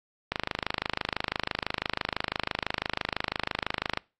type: click train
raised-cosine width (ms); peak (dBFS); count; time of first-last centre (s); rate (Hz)
0.3; -11; 96; 0.32-3.974; 26
effects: noise-tail reverb RT60 0.3 s tail -24 dB re dry + AAC 48 kbps